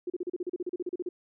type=tone bursts; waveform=sine; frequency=357.2 Hz; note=F4; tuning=39 cents sharp; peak=-29 dBFS; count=16; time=0.07-1.09 s; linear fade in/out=5 ms; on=30 ms; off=36 ms; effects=none